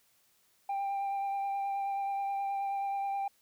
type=tone with vibrato; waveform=sine; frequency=792 Hz; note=G5; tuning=18 cents sharp; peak=-28 dBFS; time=0.69-3.28 s; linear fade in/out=5 ms; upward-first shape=triangle; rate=9.4 Hz; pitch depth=17 cents each way; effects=tanh soft clip ceiling -30 dBFS + white hiss -69 dBFS RMS until 3.41 s